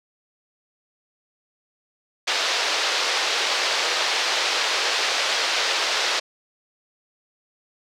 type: band-pass noise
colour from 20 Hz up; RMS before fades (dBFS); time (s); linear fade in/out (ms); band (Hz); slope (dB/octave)
white; -23; 2.27-6.2; 10; 420 to 5100; 24
effects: none